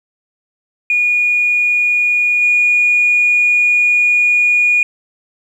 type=tone with level steps; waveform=sine; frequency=2445 Hz; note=D#7; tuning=31 cents flat; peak=-10 / -8 dBFS; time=0.9-4.83 s; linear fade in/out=2 ms; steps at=2.41 s; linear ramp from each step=20 ms; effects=tanh soft clip ceiling -4 dBFS + 8-bit